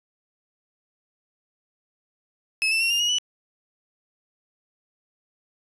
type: tone with pitch steps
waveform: 35% pulse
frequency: 2589 / 2660 / 2733 / 2809 / 2886 / 2965 Hz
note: E7 / E7 / F7 / F7 / F#7 / F#7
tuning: -32 / +15 / -38 / +9 / -44 / +3 cents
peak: -18 dBFS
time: 2.62-3.184 s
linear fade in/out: 0 ms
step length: 94 ms
effects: resampled to 24000 Hz + 10-bit